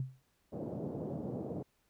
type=tone with exponential decay; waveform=sine; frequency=130.81 Hz; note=C3; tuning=in tune; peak=-30 dBFS; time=0-0.22 s; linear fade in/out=2 ms; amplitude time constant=46 ms
type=band-pass noise; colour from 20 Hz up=pink; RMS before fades=-40 dBFS; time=0.52-1.63 s; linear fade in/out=10 ms; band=120 to 590 Hz; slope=24 dB/octave
effects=pink hiss -75 dBFS RMS until 1.89 s